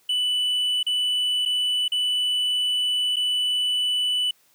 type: tone with dropouts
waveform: triangle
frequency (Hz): 2979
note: F#7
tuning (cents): +11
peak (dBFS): -19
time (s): 0.09-4.31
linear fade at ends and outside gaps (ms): 5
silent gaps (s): 0.83-0.865 / 1.453-1.458 / 1.881-1.919 / 3.16-3.166
effects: white hiss -61 dBFS RMS until 4.54 s + high-pass 100 Hz 12 dB/octave